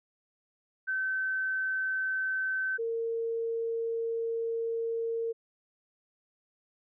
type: tone pair in turn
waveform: sine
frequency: 1535 / 458.1 Hz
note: G6 / A#4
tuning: -37 / -30 cents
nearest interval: octave + major sixth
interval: 2093 cents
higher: first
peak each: -28 / -29 dBFS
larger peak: first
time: 0.87-2.78 / 2.78-5.33 s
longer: second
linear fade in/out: 20 ms
effects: none